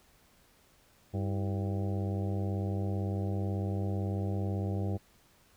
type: harmonic tone with a mistuned harmonic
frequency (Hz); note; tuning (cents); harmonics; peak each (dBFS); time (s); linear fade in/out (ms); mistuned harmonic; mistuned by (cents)
98; G2; 0; 1 / 2 / 3 / 4 / 5 / 6 / 7 / 8; -31 / -37 / -41 / -43 / -45 / -47 / -48 / -49; 1.13-4.98; 20; 3; +130
effects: pink hiss -64 dBFS RMS until 5.56 s